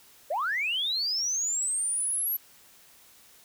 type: linear sweep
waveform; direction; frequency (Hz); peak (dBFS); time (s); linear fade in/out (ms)
sine; up; 523.3 to 11870; -25; 0.3-2.37; 10
effects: tanh soft clip ceiling -21 dBFS + white hiss -56 dBFS RMS until 3.44 s